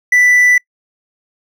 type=tone; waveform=triangle; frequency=1979 Hz; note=B6; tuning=3 cents sharp; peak=-5 dBFS; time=0.12-0.58 s; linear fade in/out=5 ms; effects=noise-tail reverb RT60 0.1 s tail -26 dB re dry